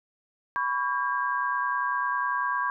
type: tone cluster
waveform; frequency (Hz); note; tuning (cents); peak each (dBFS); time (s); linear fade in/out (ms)
sine; 993 / 1123 / 1612; B5 / C#6 / G6; +9 / +22 / +48; -29; 0.56-2.7; 0
effects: none